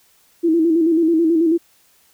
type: tone with vibrato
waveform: sine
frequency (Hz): 328.2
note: E4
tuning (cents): -8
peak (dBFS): -12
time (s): 0.43-1.58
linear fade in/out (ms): 20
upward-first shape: square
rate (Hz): 9.2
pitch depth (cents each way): 57
effects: white hiss -56 dBFS RMS until 2.13 s